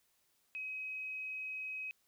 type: tone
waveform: sine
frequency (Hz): 2537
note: D#7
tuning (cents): +33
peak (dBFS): -39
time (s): 0.55-1.91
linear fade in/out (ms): 0
effects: white hiss -75 dBFS RMS until 2.07 s